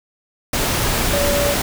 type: tone in noise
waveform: sine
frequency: 573 Hz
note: D5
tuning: 43 cents flat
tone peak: -18 dBFS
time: 1.13-1.54 s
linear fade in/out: 5 ms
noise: pink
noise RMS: -19 dBFS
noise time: 0.53-1.62 s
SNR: -2 dB
effects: none